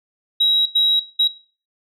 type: tone bursts at uneven times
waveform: sine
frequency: 3847 Hz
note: B7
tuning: 46 cents flat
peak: -11 dBFS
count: 3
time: 0.4-0.66 / 0.75-1 / 1.19-1.28 s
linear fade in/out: 10 ms
effects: noise-tail reverb RT60 0.4 s tail -19 dB re dry + tanh soft clip ceiling -8 dBFS